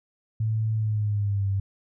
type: tone with pitch glide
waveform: sine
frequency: 110 to 98 Hz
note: A2 to G2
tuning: 0 to 0 cents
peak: -22 dBFS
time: 0.4-1.6 s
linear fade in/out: 5 ms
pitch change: -200 cents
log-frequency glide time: 0.75-1.49 s
effects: none